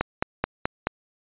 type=click train; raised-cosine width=0.5 ms; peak=-7 dBFS; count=5; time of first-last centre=0.01-0.87 s; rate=4.65 Hz; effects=resampled to 8000 Hz